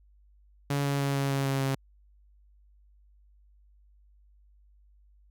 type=tone with pitch steps; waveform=sawtooth; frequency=141.6 / 140.54 / 139.49 / 138.45 / 137.41 / 136.38 / 135.36 Hz; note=C#3 / C#3 / C#3 / C#3 / C#3 / C#3 / C#3; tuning=+37 / +24 / +11 / -2 / -15 / -28 / -41 cents; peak=-22 dBFS; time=0.7-1.75 s; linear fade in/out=5 ms; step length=150 ms; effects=added 50 Hz sine -57 dBFS peak until 5.3 s